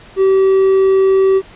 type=tone; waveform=triangle; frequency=384.4 Hz; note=G4; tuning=34 cents flat; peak=-6 dBFS; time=0.16-1.42 s; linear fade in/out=50 ms; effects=pink hiss -40 dBFS RMS until 1.55 s + resampled to 8000 Hz